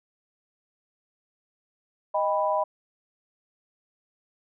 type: chord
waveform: sine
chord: Eb augmented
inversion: none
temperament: equal with one note detuned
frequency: 622.3 / 796.8 / 987.8 Hz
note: Eb5 / G5 / B5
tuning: 0 / +28 / 0 cents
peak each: -25 / -29 / -26 dBFS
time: 2.14-2.64 s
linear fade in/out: 10 ms
effects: none